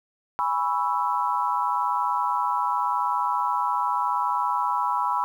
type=chord; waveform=sine; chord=C# minor seventh; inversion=second; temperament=equal with one note detuned; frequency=826.8 / 987.8 / 1108.7 / 1318.5 Hz; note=G#5 / B5 / C#6 / E6; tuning=-8 / 0 / 0 / 0 cents; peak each=-29 / -24 / -30 / -29 dBFS; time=0.39-5.24 s; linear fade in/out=0 ms; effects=9-bit